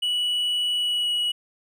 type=tone with pitch glide; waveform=triangle; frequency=2943 to 2921 Hz; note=F#7 to F#7; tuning=-10 to -23 cents; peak=-20 dBFS; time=0.02-1.32 s; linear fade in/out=10 ms; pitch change=-13 cents; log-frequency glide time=0.75-1.18 s; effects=none